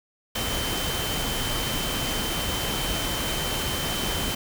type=tone in noise; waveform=sine; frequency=3084 Hz; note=G7; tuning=29 cents flat; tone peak=-32 dBFS; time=0.35-4.35 s; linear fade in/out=5 ms; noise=pink; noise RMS=-28 dBFS; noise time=0.35-4.35 s; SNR=-7 dB; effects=none